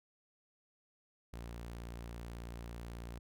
sawtooth tone, 58.27 Hz, A#1, in tune, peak -40 dBFS, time 1.33-3.19 s, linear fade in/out 5 ms, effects none

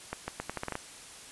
accelerating click train, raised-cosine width 0.5 ms, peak -18 dBFS, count 9, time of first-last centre 0.13-0.754 s, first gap 150 ms, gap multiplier 0.8, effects white hiss -48 dBFS RMS until 1.31 s + resampled to 24000 Hz

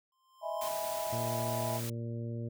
square tone with exponential growth, 1046.5 Hz, C6, in tune, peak -38 dBFS, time 0.12-0.68 s, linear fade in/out 2 ms, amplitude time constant 120 ms
sine chord, E major seventh, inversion third, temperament equal, 622.3 / 659.3 / 830.6 / 987.8 Hz, D#5 / E5 / G#5 / B5, 0 / 0 / 0 / 0 cents, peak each -39 / -37 / -41 / -41 dBFS, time 0.41-1.81 s, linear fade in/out 50 ms
white noise, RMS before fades -42 dBFS, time 0.61-1.9 s, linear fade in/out 5 ms
harmonic tone, 116.54 Hz, A#2, in tune, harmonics 1 / 2 / 3 / 4 / 5, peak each -36 / -42 / -46 / -48 / -50 dBFS, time 1.12-2.49 s, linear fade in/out 10 ms
effects none

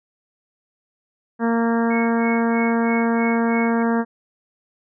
harmonic tone, 230.9 Hz, A#3, 16 cents flat, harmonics 1 / 2 / 3 / 4 / 5 / 6 / 7 / 8, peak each -18 / -24 / -28 / -28 / -32 / -34 / -31 / -38 dBFS, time 1.39-4.05 s, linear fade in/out 50 ms
sine tone with tremolo, 2200 Hz, C#7, 14 cents flat, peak -25 dBFS, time 1.9-3.83 s, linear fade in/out 10 ms, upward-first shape sine, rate 3.1 Hz, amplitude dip 95%
effects none

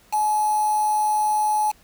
sine tone with quantisation, 850 Hz, G#5, 40 cents sharp, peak -18 dBFS, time 0.12-1.72 s, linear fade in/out 20 ms, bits 5, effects pink hiss -55 dBFS RMS until 1.83 s

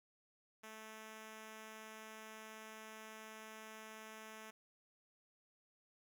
5% pulse tone, 218.6 Hz, A3, 11 cents flat, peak -40 dBFS, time 0.63-4.51 s, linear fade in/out 10 ms, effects none

